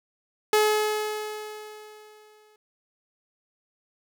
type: tone with exponential decay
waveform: sawtooth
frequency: 426 Hz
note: G#4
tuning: 44 cents sharp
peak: -13 dBFS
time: 0.53-2.56 s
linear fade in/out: 2 ms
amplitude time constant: 440 ms
effects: none